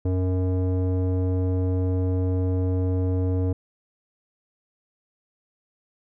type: tone with low-pass filter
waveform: square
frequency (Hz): 92.2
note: F#2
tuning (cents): -6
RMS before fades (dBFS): -23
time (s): 0.05-3.53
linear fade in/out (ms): 5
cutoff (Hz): 470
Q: 1.6
effects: none